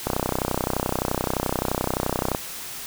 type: click train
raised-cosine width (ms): 1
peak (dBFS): -8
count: 73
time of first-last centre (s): 0.07-2.348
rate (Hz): 31.6
effects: white hiss -35 dBFS RMS until 2.86 s